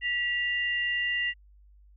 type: tone pair together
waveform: sine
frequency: 1949.7 / 2794 Hz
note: B6 / F7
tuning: -23 / 0 cents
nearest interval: tritone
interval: 623 cents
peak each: -27 / -31 dBFS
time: 0.01-1.34 s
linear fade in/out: 50 ms
effects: added 50 Hz sine -53 dBFS peak until 1.96 s